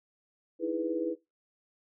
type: chord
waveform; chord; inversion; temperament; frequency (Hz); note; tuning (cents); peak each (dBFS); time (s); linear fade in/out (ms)
sine; E major seventh; third; equal; 311.1 / 329.6 / 415.3 / 493.9; D#4 / E4 / G#4 / B4; 0 / 0 / 0 / 0; -38 / -32 / -37 / -33; 0.59-1.16; 50
effects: noise-tail reverb RT60 0.2 s tail -19 dB re dry